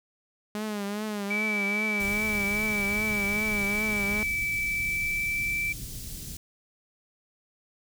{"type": "tone with vibrato", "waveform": "sawtooth", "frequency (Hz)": 207.7, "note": "G#3", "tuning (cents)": 0, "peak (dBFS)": -26, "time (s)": [0.55, 4.23], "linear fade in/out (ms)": 0, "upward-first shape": "triangle", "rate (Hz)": 2.5, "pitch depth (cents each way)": 81}
{"type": "tone with pitch glide", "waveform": "sine", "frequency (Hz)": [2308, 2331], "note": ["D7", "D7"], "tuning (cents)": [-31, -14], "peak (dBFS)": -26, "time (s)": [1.3, 5.73], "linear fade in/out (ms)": 10, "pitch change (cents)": 17, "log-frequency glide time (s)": [4.45, 5.61]}
{"type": "band-stop noise", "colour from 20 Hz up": "pink", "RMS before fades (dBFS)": -38, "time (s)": [2, 6.37], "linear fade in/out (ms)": 2, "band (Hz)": [190, 5300], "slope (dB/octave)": 12}
{"effects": []}